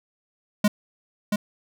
square tone with echo, 207.7 Hz, G#3, in tune, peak -16 dBFS, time 0.64-0.68 s, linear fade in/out 5 ms, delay 680 ms, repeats 1, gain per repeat -5 dB, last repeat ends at 1.36 s, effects none

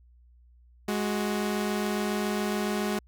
sawtooth tone pair together, 208.6 / 370 Hz, G#3 / F#4, +8 / 0 cents, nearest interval minor seventh, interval 992 cents, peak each -24 / -28 dBFS, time 0.88-2.99 s, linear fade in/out 5 ms, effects added 60 Hz sine -54 dBFS peak until 3.07 s

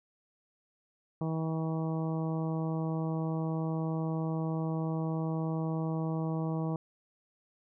harmonic tone, 160.6 Hz, E3, 45 cents flat, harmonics 1 / 2 / 3 / 4 / 5 / 6 / 7, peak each -31 / -37 / -41 / -43 / -45 / -47 / -48 dBFS, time 1.21-6.76 s, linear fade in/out 2 ms, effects none

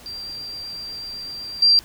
sine tone with level steps, 4723 Hz, D8, 9 cents sharp, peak -30 / -11 dBFS, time 0.06-1.79 s, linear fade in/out 0 ms, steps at 1.62 s, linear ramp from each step 5 ms, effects pink hiss -45 dBFS RMS until 1.84 s

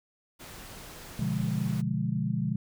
pink noise, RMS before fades -45 dBFS, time 0.39-1.82 s, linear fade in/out 20 ms
sine chord, B diminished seventh, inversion none, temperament equal, 123.47 / 146.83 / 174.61 / 207.7 Hz, B2 / D3 / F3 / Ab3, 0 / 0 / 0 / 0 cents, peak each -32 dBFS, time 1.19-2.56 s, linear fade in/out 5 ms
effects none

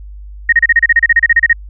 sine tone bursts, 1864.7 Hz, A#6, in tune, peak -4 dBFS, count 16, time 0.49-1.53 s, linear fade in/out 5 ms, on 35 ms, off 32 ms, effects added 50 Hz sine -28 dBFS peak until 1.69 s

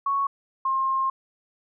sine tone pair in turn, 1108.7 / 1064.7 Hz, C#6 / C6, 0 / +30 cents, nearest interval minor second, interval 70 cents, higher first, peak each -21 / -21 dBFS, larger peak neither, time 0.06-0.27 / 0.65-1.1 s, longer second, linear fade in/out 5 ms, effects none

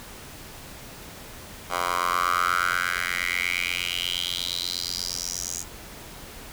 10% pulse tone with high-pass filter sweep, 88.4 Hz, F2, 22 cents sharp, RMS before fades -27 dBFS, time 1.69-5.65 s, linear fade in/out 50 ms, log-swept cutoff 860 to 6800 Hz, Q 5.4, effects pink hiss -42 dBFS RMS until 6.52 s

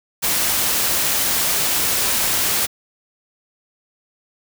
white noise, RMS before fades -19 dBFS, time 0.22-2.67 s, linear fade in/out 20 ms, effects none

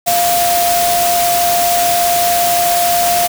sine tone in noise, 698.5 Hz, F5, in tune, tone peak -12 dBFS, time 0.06-3.28 s, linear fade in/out 20 ms, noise white, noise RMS -17 dBFS, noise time 0.06-3.28 s, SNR +2 dB, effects none

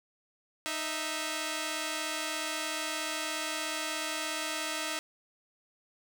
5% pulse tone pair together, 310.1 / 657.1 Hz, D#4 / E5, -6 / -6 cents, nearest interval octave + minor second, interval 1300 cents, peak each -24 dBFS, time 0.66-4.99 s, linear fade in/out 0 ms, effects none

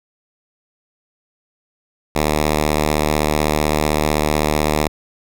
5% pulse tone, 75.8 Hz, D#2, 45 cents flat, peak -4 dBFS, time 2.15-4.88 s, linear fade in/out 5 ms, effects none

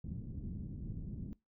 white low-pass noise, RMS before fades -43 dBFS, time 0.04-1.33 s, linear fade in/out 0 ms, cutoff 210 Hz, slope 24 dB/octave, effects noise-tail reverb RT60 0.2 s tail -21 dB re dry

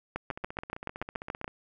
two click trains, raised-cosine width 0.5 ms, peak -24 / -17 dBFS, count 19 / 10, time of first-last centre 0.31-1.479 / 0.16-1.444 s, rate 15.4 / 7.01 Hz, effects none

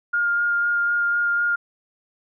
sine tone with vibrato, 1412 Hz, F6, 19 cents sharp, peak -18 dBFS, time 0.13-1.56 s, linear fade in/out 10 ms, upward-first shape sine, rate 4 Hz, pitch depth 11 cents each way, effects none

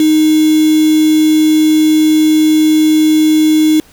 sine tone with quantisation, 310 Hz, D#4, 6 cents flat, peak -6 dBFS, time 0-3.8 s, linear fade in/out 2 ms, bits 3, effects pink hiss -44 dBFS RMS until 3.92 s

